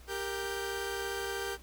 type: tone cluster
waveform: sawtooth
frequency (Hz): 394.9 / 467.3 / 1563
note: G4 / A#4 / G6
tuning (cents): +13 / +4 / -6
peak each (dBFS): -33 / -36 / -36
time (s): 0.07-1.58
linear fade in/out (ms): 50
effects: added 60 Hz sine -51 dBFS peak until 1.62 s + pink hiss -58 dBFS RMS until 1.62 s